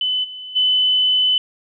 sine tone with level steps, 3015 Hz, F#7, 32 cents sharp, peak -17 / -30 / -13 dBFS, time 0.01-1.38 s, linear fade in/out 2 ms, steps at 0.23 / 0.55 s, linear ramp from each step 20 ms, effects none

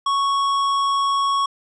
sine tone with tanh clipping, 1108.7 Hz, C#6, in tune, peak -19 dBFS, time 0.06-1.46 s, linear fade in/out 5 ms, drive 13 dB, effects resampled to 24000 Hz

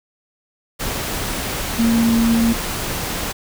sine tone in noise, 230 Hz, A#3, 23 cents flat, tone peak -13 dBFS, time 1.78-2.54 s, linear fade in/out 20 ms, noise pink, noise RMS -24 dBFS, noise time 0.79-3.33 s, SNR +8 dB, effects none

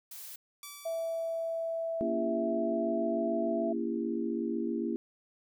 blue noise, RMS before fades -45 dBFS, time 0.11-0.36 s, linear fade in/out 5 ms
5% pulse tone with exponential decay, 1155 Hz, D6, 29 cents flat, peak -30 dBFS, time 0.63-2.11 s, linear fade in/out 2 ms, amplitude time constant 320 ms
sine tone with pitch glide, 659.3 to 664.3 Hz, E5 to E5, 0 to +13 cents, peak -31 dBFS, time 0.85-3.73 s, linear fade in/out 10 ms, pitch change +13 cents, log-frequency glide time 2.33-3.27 s
sine chord, A# diminished seventh, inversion none, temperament just, 233.1 / 279.7 / 335.6 / 402.8 Hz, A#3 / C#4 / E4 / G4, 0 / +16 / +31 / +47 cents, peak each -34 / -38 / -34 / -38 dBFS, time 2.01-4.96 s, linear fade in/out 0 ms
effects none

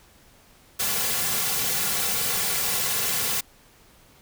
white noise with comb filter, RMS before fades -25 dBFS, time 0.79-3.41 s, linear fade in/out 10 ms, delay 3.2 ms, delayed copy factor -0.9, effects pink hiss -55 dBFS RMS until 4.21 s

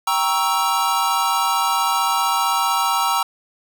square chord, G diminished seventh, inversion none, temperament equal with one note detuned, 784 / 939.9 / 1108.7 / 1318.5 Hz, G5 / Bb5 / Db6 / Fb6, 0 / +14 / 0 / 0 cents, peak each -25 / -22 / -26 / -22 dBFS, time 0.07-3.23 s, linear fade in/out 5 ms, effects none

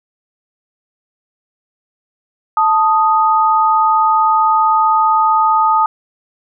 sine tone pair together, 880 / 1244.5 Hz, A5 / D#6, 0 / 0 cents, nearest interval tritone, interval 600 cents, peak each -12 dBFS, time 2.57-5.86 s, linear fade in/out 2 ms, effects none

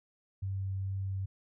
sine tone with vibrato, 96.5 Hz, G2, 27 cents flat, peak -32 dBFS, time 0.42-1.26 s, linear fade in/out 10 ms, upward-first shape triangle, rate 2.3 Hz, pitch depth 8 cents each way, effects none

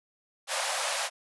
pink high-pass noise, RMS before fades -30 dBFS, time 0.47-1.1 s, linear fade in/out 50 ms, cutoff 530 Hz, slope 96 dB/octave, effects resampled to 24000 Hz

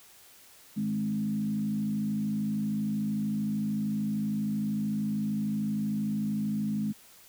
sine tone with frequency modulation, 210 Hz, G#3, 19 cents sharp, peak -27 dBFS, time 0.76-6.93 s, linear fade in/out 20 ms, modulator 53.1 Hz, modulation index 0.73, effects white hiss -55 dBFS RMS until 7.28 s

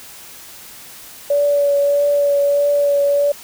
sine tone with vibrato, 572 Hz, D5, 46 cents flat, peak -12 dBFS, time 1.3-3.32 s, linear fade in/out 5 ms, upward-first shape triangle, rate 1.6 Hz, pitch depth 18 cents each way, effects white hiss -38 dBFS RMS until 3.43 s

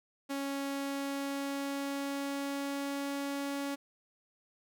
sawtooth tone with pitch glide, 277.2 to 280.3 Hz, C#4 to C#4, 0 to +19 cents, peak -30 dBFS, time 0.29-3.76 s, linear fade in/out 20 ms, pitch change +19 cents, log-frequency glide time 0.59-3.15 s, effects none

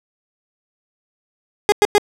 30% pulse tone bursts, 413.3 Hz, G#4, 8 cents flat, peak -7 dBFS, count 3, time 1.69-1.981 s, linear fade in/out 0 ms, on 31 ms, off 99 ms, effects low-pass 11000 Hz 12 dB/octave

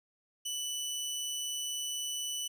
20% pulse tone, 2976 Hz, F#7, 9 cents sharp, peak -29 dBFS, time 0.45-2.48 s, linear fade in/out 10 ms, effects none

